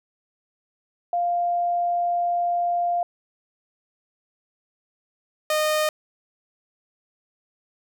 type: tone pair in turn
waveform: sine / sawtooth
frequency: 698.5 / 614.4 Hz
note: F5 / D#5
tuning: 0 / -22 cents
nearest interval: major second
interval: 222 cents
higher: first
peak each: -20 / -16 dBFS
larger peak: second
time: 1.13-3.03 / 5.5-5.89 s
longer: first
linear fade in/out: 2 ms
effects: none